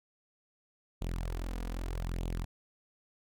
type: tone with flanger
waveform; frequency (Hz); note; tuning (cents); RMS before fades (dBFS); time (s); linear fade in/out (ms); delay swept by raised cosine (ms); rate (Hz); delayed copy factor
sawtooth; 42.93; F1; -29; -36; 1.01-2.45; 10; 0.28 to 4.18; 0.81; +0.65
effects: none